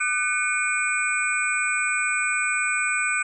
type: tone cluster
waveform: sine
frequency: 1209 / 1500 / 2207 / 2423 / 7980 Hz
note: D6 / F#6 / C#7 / D#7 / B8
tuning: +50 / +23 / -8 / -47 / +17 cents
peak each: -31 / -25 / -29 / -26 / -31 dBFS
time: 0-3.23 s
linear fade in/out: 10 ms
effects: none